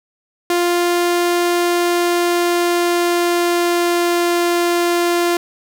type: tone with pitch glide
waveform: sawtooth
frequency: 349.2 to 346.8 Hz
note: F4 to F4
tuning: 0 to -12 cents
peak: -10 dBFS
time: 0.5-5.37 s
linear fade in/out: 2 ms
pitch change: -12 cents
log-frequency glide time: 1.44-4.35 s
effects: none